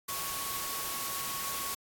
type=tone in noise; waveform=sine; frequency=1108.7 Hz; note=C#6; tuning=in tune; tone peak=-40 dBFS; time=0.08-1.75 s; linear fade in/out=10 ms; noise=white; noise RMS=-36 dBFS; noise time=0.08-1.75 s; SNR=-7 dB; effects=AAC 64 kbps